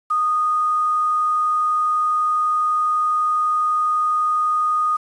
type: tone with quantisation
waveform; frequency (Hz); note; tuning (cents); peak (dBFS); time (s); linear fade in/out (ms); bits
sine; 1236; D#6; -12; -16; 0.1-4.97; 10; 7
effects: resampled to 24000 Hz